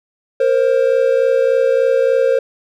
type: tone pair together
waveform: triangle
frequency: 466.2 / 529.6 Hz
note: A#4 / C5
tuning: 0 / +21 cents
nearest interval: major second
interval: 221 cents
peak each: -13 / -11 dBFS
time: 0.4-2.39 s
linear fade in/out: 5 ms
effects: none